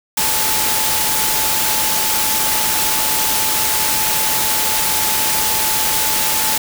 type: tone in noise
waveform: sine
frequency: 869 Hz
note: A5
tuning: 22 cents flat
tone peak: -25 dBFS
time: 0.17-6.58 s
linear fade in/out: 5 ms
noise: white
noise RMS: -17 dBFS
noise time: 0.17-6.58 s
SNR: -11 dB
effects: none